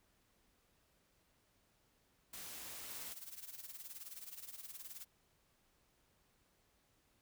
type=noise; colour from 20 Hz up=white; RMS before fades=-49 dBFS; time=2.33-3.13 s; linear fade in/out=5 ms
type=noise with tremolo; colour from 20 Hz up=blue; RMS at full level=-48 dBFS; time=2.9-5.05 s; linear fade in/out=10 ms; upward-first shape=sine; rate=19 Hz; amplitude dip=75%
effects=pink hiss -75 dBFS RMS until 7.21 s